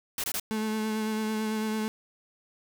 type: noise bursts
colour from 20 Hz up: white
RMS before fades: -31 dBFS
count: 3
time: 0.18-0.398 s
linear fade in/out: 2 ms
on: 58 ms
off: 22 ms
type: tone with vibrato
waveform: 35% pulse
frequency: 217.1 Hz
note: A3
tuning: 23 cents flat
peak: -26 dBFS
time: 0.51-1.88 s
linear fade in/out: 0 ms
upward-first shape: sine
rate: 9 Hz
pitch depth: 19 cents each way
effects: none